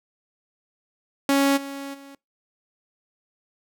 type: tone with level steps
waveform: sawtooth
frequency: 277.2 Hz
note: C#4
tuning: in tune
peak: -13 / -28 / -38 dBFS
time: 1.29-2.15 s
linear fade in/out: 2 ms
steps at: 1.56 / 1.93 s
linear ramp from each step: 20 ms
effects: noise-tail reverb RT60 0.2 s tail -24 dB re dry